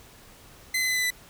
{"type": "tone with pitch steps", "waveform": "sawtooth", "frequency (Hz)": [2043, 2030, 2017, 2004, 1991.7], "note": ["C7", "B6", "B6", "B6", "B6"], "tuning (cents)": [-42, 47, 36, 25, 14], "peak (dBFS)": -20, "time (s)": [0.74, 1.105], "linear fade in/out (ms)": 5, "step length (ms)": 73, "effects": ["pink hiss -51 dBFS RMS until 1.29 s"]}